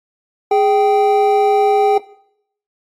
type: tone pair together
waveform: triangle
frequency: 414.7 / 780 Hz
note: G#4 / G5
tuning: -3 / -9 cents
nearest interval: major seventh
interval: 1094 cents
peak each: -11 dBFS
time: 0.51-1.98 s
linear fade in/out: 5 ms
effects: noise-tail reverb RT60 0.7 s tail -19 dB re dry + AAC 48 kbps